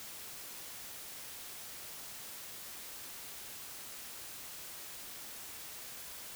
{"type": "silence", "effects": ["white hiss -47 dBFS RMS until 6.35 s"]}